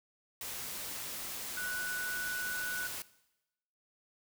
sine tone in noise, 1480 Hz, F#6, in tune, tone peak -36 dBFS, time 1.57-2.87 s, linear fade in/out 2 ms, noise white, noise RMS -41 dBFS, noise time 0.41-3.02 s, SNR +2 dB, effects noise-tail reverb RT60 0.9 s tail -18 dB re dry

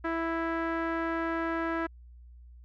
sawtooth tone with low-pass filter, 330 Hz, E4, 2 cents sharp, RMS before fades -31 dBFS, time 0.04-1.87 s, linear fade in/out 10 ms, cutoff 1600 Hz, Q 2.6, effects added 60 Hz sine -48 dBFS peak until 2.64 s

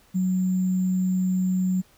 sine tone with sample-and-hold, 184.8 Hz, F#3, 2 cents flat, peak -20 dBFS, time 0.14-1.82 s, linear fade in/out 20 ms, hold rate 7350 Hz, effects pink hiss -58 dBFS RMS until 1.97 s

